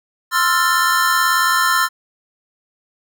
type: chord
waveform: square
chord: F major seventh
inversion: second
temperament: equal with one note detuned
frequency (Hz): 1046.5 / 1318.5 / 1396.9 / 1777.4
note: C6 / E6 / F6 / A6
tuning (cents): 0 / 0 / 0 / +17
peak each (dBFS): -20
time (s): 0.31-1.89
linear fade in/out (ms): 50
effects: none